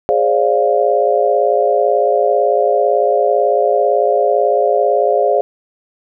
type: chord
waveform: sine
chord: D half-diminished seventh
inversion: second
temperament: equal with one note detuned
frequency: 415.3 / 529.3 / 587.3 / 698.5 Hz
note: Ab4 / C5 / D5 / F5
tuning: 0 / +20 / 0 / 0 cents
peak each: -16 dBFS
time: 0.09-5.41 s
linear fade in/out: 0 ms
effects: none